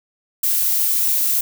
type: noise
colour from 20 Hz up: violet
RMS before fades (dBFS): -18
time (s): 0.43-1.41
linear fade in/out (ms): 5
effects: none